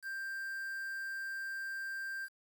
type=tone with quantisation; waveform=triangle; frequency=1580 Hz; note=G6; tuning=13 cents sharp; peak=-36 dBFS; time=0.02-2.29 s; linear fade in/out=50 ms; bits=9; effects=none